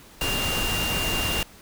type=tone in noise; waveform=sine; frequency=2794 Hz; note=F7; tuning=in tune; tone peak=-27 dBFS; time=0.21-1.43 s; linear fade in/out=2 ms; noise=pink; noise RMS=-27 dBFS; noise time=0.21-1.43 s; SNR=-3 dB; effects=pink hiss -49 dBFS RMS until 1.61 s